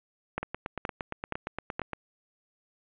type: two click trains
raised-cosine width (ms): 0.5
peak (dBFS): -15 / -18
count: 4 / 14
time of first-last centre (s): 0.38-1.795 / 0.43-1.933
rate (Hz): 2.12 / 8.65
effects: resampled to 8000 Hz + 7-bit